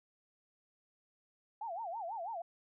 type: tone with vibrato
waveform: sine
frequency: 786 Hz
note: G5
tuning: 4 cents sharp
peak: -38 dBFS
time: 1.61-2.42 s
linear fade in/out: 5 ms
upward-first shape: sine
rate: 6.1 Hz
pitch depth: 290 cents each way
effects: none